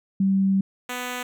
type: tone pair in turn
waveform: sine / 5% pulse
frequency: 193.6 / 248.3 Hz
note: G3 / B3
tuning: -21 / +9 cents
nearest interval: major third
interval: 430 cents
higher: second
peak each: -17 dBFS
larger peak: neither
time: 0.2-0.61 / 0.89-1.23 s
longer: first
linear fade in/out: 5 ms
effects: none